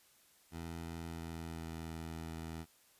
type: tone with pitch glide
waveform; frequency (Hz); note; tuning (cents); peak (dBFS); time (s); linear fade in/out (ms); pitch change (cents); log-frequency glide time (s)
15% pulse; 83.2 to 81.35; E2 to E2; +17 to -22; -36; 0.51-2.66; 50; -39; 0.92-1.9
effects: white hiss -67 dBFS RMS until 2.99 s + resampled to 32000 Hz